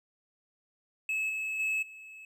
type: tone with level steps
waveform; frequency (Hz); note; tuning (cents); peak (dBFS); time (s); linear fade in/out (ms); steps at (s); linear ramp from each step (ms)
triangle; 2591; E7; -30; -27 / -30 / -26 / -44; 1.09-2.25; 2; 1.29 / 1.59 / 1.82; 10
effects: none